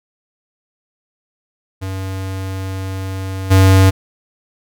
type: tone with level steps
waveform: square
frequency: 95.3 Hz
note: G2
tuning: 48 cents flat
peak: -22 / -7 dBFS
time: 1.81-3.91 s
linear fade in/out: 20 ms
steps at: 3.5 s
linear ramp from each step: 20 ms
effects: none